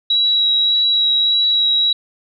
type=tone with vibrato; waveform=sine; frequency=3881 Hz; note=B7; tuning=31 cents flat; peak=-12 dBFS; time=0.1-1.93 s; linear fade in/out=5 ms; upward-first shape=sine; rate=1.7 Hz; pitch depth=10 cents each way; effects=none